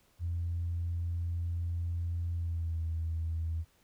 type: tone with pitch glide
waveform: sine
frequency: 85.5 to 81.59 Hz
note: F2 to E2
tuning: -36 to -17 cents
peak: -30 dBFS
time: 0.19-3.65 s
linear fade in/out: 50 ms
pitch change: -81 cents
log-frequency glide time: 2.33-2.81 s
effects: tanh soft clip ceiling -26 dBFS + pink hiss -68 dBFS RMS until 3.83 s